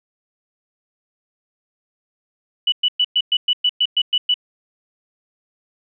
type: tone bursts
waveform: sine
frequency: 2960 Hz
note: F#7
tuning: in tune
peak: -13 dBFS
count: 11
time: 2.67-4.342 s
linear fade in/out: 5 ms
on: 52 ms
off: 110 ms
effects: none